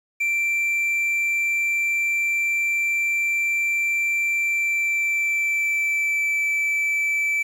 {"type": "tone with pitch glide", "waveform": "triangle", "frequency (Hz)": [2349, 2318], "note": ["D7", "D7"], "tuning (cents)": [0, -23], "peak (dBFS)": -18, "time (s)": [0.2, 7.43], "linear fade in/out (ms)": 10, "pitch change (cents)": -23, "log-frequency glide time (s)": [4.35, 6.45], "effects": ["8-bit"]}